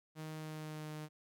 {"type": "tone with pitch glide", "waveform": "sawtooth", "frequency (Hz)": [156.4, 153.27], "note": ["D#3", "D#3"], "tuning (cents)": [9, -26], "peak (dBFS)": -39, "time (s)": [0.15, 1.09], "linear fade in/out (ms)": 50, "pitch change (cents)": -35, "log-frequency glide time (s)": [0.33, 0.91], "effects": []}